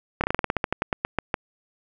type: slowing click train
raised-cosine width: 0.5 ms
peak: -7 dBFS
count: 16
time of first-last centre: 0.21-1.342 s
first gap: 28 ms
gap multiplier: 1.13
effects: none